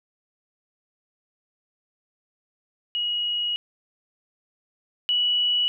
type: tone pair in turn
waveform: sine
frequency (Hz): 2900 / 2940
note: F#7 / F#7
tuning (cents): -35 / -12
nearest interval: unison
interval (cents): 23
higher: second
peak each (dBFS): -23 / -19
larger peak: second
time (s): 2.95-3.56 / 5.09-5.68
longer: first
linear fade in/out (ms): 0
effects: none